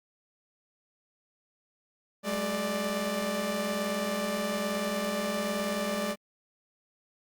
sawtooth tone cluster, 193.5 / 212.4 / 590 Hz, G3 / G#3 / D5, -22 / +39 / +8 cents, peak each -34 / -29 / -28 dBFS, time 2.23-6.16 s, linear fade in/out 50 ms, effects Opus 48 kbps

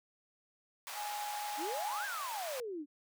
pink high-pass noise, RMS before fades -44 dBFS, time 0.87-2.6 s, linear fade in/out 0 ms, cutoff 620 Hz, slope 48 dB/octave
sine tone, 830.6 Hz, G#5, in tune, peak -38 dBFS, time 0.94-2.07 s, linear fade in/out 50 ms
sine exponential two-way sweep, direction up then down, 277.2 to 1661.2 to 277.2 Hz, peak -38 dBFS, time 1.57-2.86 s, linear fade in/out 50 ms, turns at 2.05 s
effects none

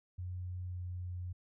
sine tone with pitch glide, 90.4 to 89.72 Hz, F#2 to F2, -40 to +47 cents, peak -38 dBFS, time 0.18-1.33 s, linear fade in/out 10 ms, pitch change -13 cents, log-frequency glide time 0.69-0.83 s, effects none

